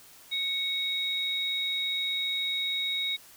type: tone pair together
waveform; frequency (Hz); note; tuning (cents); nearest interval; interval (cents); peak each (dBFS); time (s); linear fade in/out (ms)
sine; 2217 / 3784; C#7 / A#7; 0 / +25; major sixth; 925; -34 / -28; 0.31-3.17; 20
effects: white hiss -53 dBFS RMS until 3.36 s